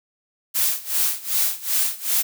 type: noise with tremolo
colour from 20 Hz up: blue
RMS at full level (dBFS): -19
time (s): 0.54-2.23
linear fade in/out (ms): 20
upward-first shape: sine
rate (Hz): 2.6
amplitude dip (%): 90
effects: none